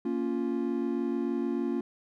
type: chord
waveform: triangle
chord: Bb minor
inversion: none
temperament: just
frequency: 233.1 / 279.7 / 349.6 Hz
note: Bb3 / Db4 / F4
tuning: 0 / +16 / +2 cents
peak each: -30 dBFS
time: 0.05-1.81 s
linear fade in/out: 5 ms
effects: none